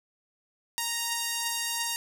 5% pulse beating tone pair, 932.3 / 935.2 Hz, A#5 / A#5, 0 / +5 cents, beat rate 2.9 Hz, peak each -17 / -25 dBFS, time 0.78-1.96 s, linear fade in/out 0 ms, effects 8-bit

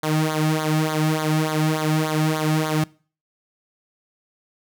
sawtooth tone with flanger, 155.56 Hz, D#3, in tune, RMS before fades -21 dBFS, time 0.03-2.84 s, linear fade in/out 5 ms, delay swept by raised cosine 0.37 to 2.07 ms, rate 3.4 Hz, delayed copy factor -0.8, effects noise-tail reverb RT60 0.4 s tail -23 dB re dry

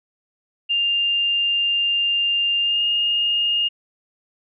sine tone with pitch glide, 2800 to 2837 Hz, F7 to F7, +4 to +27 cents, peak -17 dBFS, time 0.69-3.69 s, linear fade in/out 20 ms, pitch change +23 cents, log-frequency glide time 2.61-2.83 s, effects none

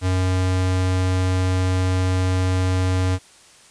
square tone, 92.5 Hz, F#2, in tune, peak -18 dBFS, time 0.01-3.19 s, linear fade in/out 50 ms, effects white hiss -49 dBFS RMS until 3.7 s + resampled to 22050 Hz

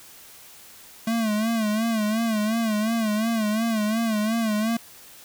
square tone with vibrato, 220 Hz, A3, in tune, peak -22 dBFS, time 1.07-4.77 s, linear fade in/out 5 ms, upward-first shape sine, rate 2.8 Hz, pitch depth 86 cents each way, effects white hiss -47 dBFS RMS until 5.24 s

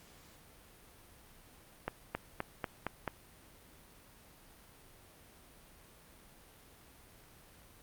accelerating click train, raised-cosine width 0.5 ms, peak -19 dBFS, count 6, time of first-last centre 1.88-3.077 s, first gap 270 ms, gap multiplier 0.94, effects pink hiss -59 dBFS RMS until 7.82 s + Opus 48 kbps

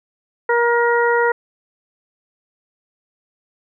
harmonic tone, 473.4 Hz, A#4, 27 cents sharp, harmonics 1 / 2 / 3 / 4, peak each -16 / -19 / -21 / -22 dBFS, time 0.49-1.32 s, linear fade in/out 5 ms, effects none

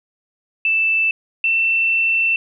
sine tone pair in turn, 2647 / 2682 Hz, E7 / E7, +7 / +29 cents, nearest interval unison, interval 22 cents, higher second, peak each -14 / -14 dBFS, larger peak neither, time 0.65-1.11 / 1.44-2.36 s, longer second, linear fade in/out 2 ms, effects none

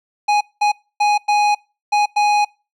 square tone bursts at uneven times, 830.6 Hz, G#5, in tune, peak -13 dBFS, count 6, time 0.28-0.41 / 0.61-0.72 / 1-1.18 / 1.28-1.55 / 1.92-2.06 / 2.16-2.45 s, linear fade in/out 10 ms, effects noise-tail reverb RT60 0.3 s tail -24 dB re dry + low-pass 5000 Hz 12 dB/octave

